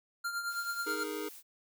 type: tone with tremolo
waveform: square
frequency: 1394 Hz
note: F6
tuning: 4 cents flat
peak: -32 dBFS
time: 0.24-1.04 s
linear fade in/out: 10 ms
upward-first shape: triangle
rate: 9.3 Hz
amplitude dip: 65%
type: noise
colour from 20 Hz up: blue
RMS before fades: -50 dBFS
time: 0.48-1.43 s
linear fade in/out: 50 ms
type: chord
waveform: square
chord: D# suspended fourth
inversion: none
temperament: just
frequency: 311.1 / 414.8 / 466.7 Hz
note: D#4 / G#4 / A#4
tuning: 0 / -2 / +2 cents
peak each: -41 / -40 / -43 dBFS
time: 0.86-1.29 s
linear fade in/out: 10 ms
effects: none